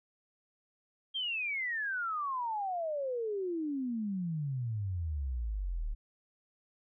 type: exponential sweep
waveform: sine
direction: down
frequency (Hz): 3236 to 35.2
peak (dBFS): -32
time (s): 1.14-5.95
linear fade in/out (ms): 20
effects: none